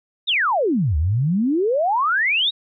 sine exponential two-way sweep, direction down then up, 3900 to 71 to 3900 Hz, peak -16 dBFS, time 0.27-2.51 s, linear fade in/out 20 ms, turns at 0.97 s, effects none

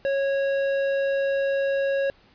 triangle tone with tanh clipping, 550 Hz, C#5, 14 cents flat, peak -23 dBFS, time 0.05-2.1 s, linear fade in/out 0 ms, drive 16 dB, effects pink hiss -57 dBFS RMS until 2.34 s + resampled to 11025 Hz

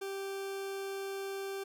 40% pulse tone, 391.3 Hz, G4, 3 cents flat, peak -36 dBFS, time 0.01-1.64 s, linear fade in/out 10 ms, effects none

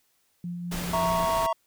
sine tone with tremolo, 174.61 Hz, F3, in tune, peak -30 dBFS, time 0.44-1.25 s, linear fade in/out 2 ms, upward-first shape sine, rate 5 Hz, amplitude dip 25%
pink noise, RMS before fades -34 dBFS, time 0.71-1.47 s, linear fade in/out 10 ms
triangle chord, A# diminished, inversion second, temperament equal, 659.3 / 932.3 / 1108.7 Hz, E5 / A#5 / C#6, 0 / 0 / 0 cents, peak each -25 / -25 / -27 dBFS, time 0.93-1.53 s, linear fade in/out 5 ms
effects white hiss -69 dBFS RMS until 1.66 s

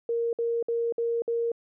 sine tone bursts, 466.2 Hz, A#4, in tune, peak -24 dBFS, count 5, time 0.09-1.518 s, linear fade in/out 2 ms, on 240 ms, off 57 ms, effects none

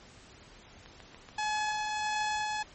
click train, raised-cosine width 0.3 ms, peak -32 dBFS, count 7, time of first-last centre 0.86-1.717 s, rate 7 Hz
sawtooth tone with tremolo, 850 Hz, G#5, 40 cents sharp, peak -25 dBFS, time 1.38-2.63 s, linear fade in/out 5 ms, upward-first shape sine, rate 1.5 Hz, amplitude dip 25%
effects pink hiss -54 dBFS RMS until 2.74 s + MP3 32 kbps

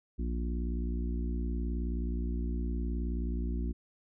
harmonic tone, 59.2 Hz, A#1, 27 cents sharp, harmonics 1 / 3 / 4 / 5 / 6, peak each -31 / -41 / -40 / -44 / -46 dBFS, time 0.18-3.73 s, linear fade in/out 20 ms, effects none

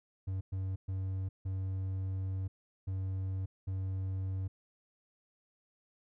triangle tone bursts at uneven times, 95 Hz, F#2, 46 cents sharp, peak -31 dBFS, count 6, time 0.27-0.41 / 0.52-0.76 / 0.88-1.29 / 1.45-2.48 / 2.87-3.46 / 3.67-4.48 s, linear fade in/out 10 ms, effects none

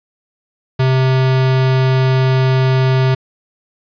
square tone, 130.81 Hz, C3, in tune, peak -11 dBFS, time 0.79-3.15 s, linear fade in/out 10 ms, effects resampled to 11025 Hz + 7-bit

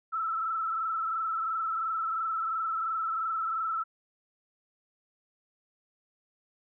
sine tone with frequency modulation, 1318 Hz, E6, 1 cent flat, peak -28 dBFS, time 0.12-3.84 s, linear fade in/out 20 ms, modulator 22.9 Hz, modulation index 1.7, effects none

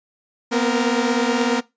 sawtooth tone cluster, 237.3 / 253.9 / 465.2 Hz, A#3 / B3 / A#4, +31 / +48 / -4 cents, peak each -18 dBFS, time 0.51-1.61 s, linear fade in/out 20 ms, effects noise-tail reverb RT60 0.2 s tail -19 dB re dry + resampled to 16000 Hz

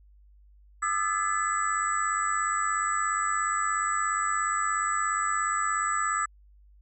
sine tone cluster, 1218 / 1315 / 1717 / 2013 / 7810 Hz, D#6 / E6 / A6 / B6 / B8, -37 / -5 / -43 / +33 / -20 cents, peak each -29 / -29 / -32 / -38 / -34 dBFS, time 0.82-6.26 s, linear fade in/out 10 ms, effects added 50 Hz sine -53 dBFS peak until 6.81 s

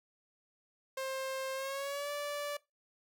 sawtooth tone with pitch glide, 530 to 581.3 Hz, C5 to D5, +22 to -18 cents, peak -32 dBFS, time 0.97-2.57 s, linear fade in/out 5 ms, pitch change +160 cents, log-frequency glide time 1.54-2.11 s, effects noise-tail reverb RT60 0.2 s tail -20 dB re dry

